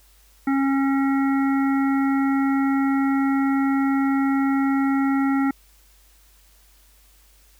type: harmonic tone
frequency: 272.9 Hz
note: C#4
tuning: 27 cents flat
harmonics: 1 / 3 / 5 / 7 / 8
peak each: -18 / -29 / -30 / -34 / -39 dBFS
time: 0.47-5.51 s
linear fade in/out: 5 ms
effects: added 50 Hz sine -54 dBFS peak until 7.59 s + white hiss -57 dBFS RMS until 7.59 s